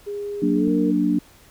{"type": "tone with pitch glide", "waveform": "sine", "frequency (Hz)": [408.4, 461.1], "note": ["G#4", "A#4"], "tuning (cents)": [-29, -19], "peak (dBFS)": -26, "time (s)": [0.06, 0.92], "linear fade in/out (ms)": 20, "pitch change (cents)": 210, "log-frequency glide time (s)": [0.55, 0.71]}
{"type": "chord", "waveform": "sine", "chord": "Gb augmented", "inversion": "none", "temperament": "equal", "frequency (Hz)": [185, 233.1, 293.7], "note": ["Gb3", "Bb3", "D4"], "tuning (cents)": [0, 0, 0], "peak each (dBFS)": [-23, -23, -19], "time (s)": [0.42, 1.19], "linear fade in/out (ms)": 5}
{"type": "click", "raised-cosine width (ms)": 3, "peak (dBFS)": -24, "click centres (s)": 0.678}
{"effects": ["pink hiss -51 dBFS RMS until 1.5 s"]}